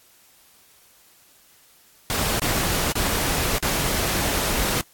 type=noise with dropouts; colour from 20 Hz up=pink; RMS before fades=-23 dBFS; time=2.1-4.81 s; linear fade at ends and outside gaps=0 ms; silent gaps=2.396-2.419 / 2.921-2.955 / 3.583-3.626 s; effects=white hiss -55 dBFS RMS until 4.93 s + AAC 64 kbps